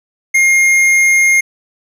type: tone with tanh clipping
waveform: triangle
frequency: 2131 Hz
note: C7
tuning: 31 cents sharp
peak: -9 dBFS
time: 0.34-1.41 s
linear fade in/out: 10 ms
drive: 16 dB
effects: none